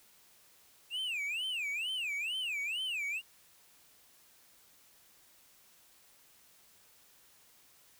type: tone with vibrato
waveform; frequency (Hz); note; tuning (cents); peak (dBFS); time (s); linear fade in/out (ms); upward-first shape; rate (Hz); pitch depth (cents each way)
triangle; 2637; E7; 0; -32; 0.9-3.22; 50; sine; 2.2; 280
effects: white hiss -63 dBFS RMS until 7.99 s